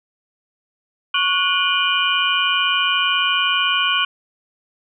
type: tone cluster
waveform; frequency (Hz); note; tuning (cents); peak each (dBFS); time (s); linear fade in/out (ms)
sine; 1111 / 1459 / 2428 / 2896 / 3070; C#6 / F#6 / D#7 / F#7 / G7; +4 / -25 / -43 / -38 / -37; -22; 1.14-4.05; 5
effects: none